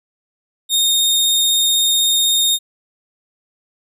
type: tone with vibrato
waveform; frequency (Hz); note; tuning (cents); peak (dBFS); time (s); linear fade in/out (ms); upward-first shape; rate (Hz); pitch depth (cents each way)
sawtooth; 3688; A#7; -19; -10; 0.69-2.59; 50; sine; 16; 9
effects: none